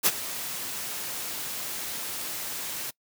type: noise with ADSR envelope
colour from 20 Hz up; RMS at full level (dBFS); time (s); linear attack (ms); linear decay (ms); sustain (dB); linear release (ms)
white; -19; 0.03-2.91; 33; 43; -15; 15
effects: noise-tail reverb RT60 0.1 s tail -23 dB re dry + high-pass 100 Hz 12 dB/octave